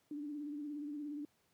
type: tone with vibrato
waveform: sine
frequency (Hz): 293.7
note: D4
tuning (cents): 0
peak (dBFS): -40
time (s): 0.11-1.25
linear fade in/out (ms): 2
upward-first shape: sine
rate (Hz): 17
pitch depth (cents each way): 51
effects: pink hiss -75 dBFS RMS until 1.53 s + high-pass 100 Hz 12 dB/octave